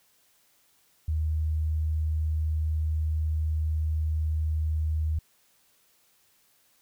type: tone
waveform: sine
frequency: 78 Hz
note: D#2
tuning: 5 cents sharp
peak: -24 dBFS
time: 1.08-5.19 s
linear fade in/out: 5 ms
effects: white hiss -65 dBFS RMS until 6.81 s